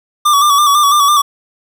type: tone with vibrato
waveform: square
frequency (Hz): 1163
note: D6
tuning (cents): -17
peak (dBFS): -8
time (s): 0.25-1.22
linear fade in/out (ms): 10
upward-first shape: square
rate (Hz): 6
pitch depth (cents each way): 46
effects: 8-bit